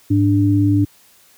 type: tone pair together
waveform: sine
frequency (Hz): 103.84 / 293.7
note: G#2 / D4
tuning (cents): 0 / 0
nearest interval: octave + tritone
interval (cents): 1800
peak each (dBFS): -14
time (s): 0.1-0.85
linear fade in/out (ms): 10
effects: white hiss -51 dBFS RMS until 1.37 s + high-pass 60 Hz 12 dB/octave